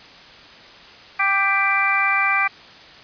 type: harmonic tone with a mistuned harmonic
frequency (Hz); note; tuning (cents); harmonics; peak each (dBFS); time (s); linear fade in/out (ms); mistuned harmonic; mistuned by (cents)
392.7; G4; +3; 2 / 3 / 4 / 5 / 6; -26 / -22 / -24 / -23 / -20; 1.19-2.48; 10; 5; +24
effects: white hiss -43 dBFS RMS until 3.03 s + resampled to 11025 Hz